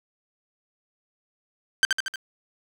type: tone with echo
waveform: sawtooth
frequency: 1561 Hz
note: G6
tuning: 8 cents flat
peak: -11 dBFS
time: 1.83-1.85 s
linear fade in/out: 0 ms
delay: 77 ms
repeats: 4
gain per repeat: -4 dB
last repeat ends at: 2.158 s
effects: low-pass 8000 Hz 12 dB/octave + 8-bit